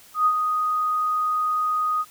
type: tone with ADSR envelope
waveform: sine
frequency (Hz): 1244.5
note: D#6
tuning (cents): 0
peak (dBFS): -14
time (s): 0.14-2.05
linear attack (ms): 120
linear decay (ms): 63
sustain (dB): -6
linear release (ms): 44
effects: white hiss -50 dBFS RMS until 2.1 s